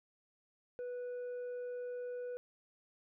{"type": "tone with tanh clipping", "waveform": "triangle", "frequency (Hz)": 492, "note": "B4", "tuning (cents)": -7, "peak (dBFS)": -40, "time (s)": [0.79, 2.37], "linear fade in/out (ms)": 0, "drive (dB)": 8, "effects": []}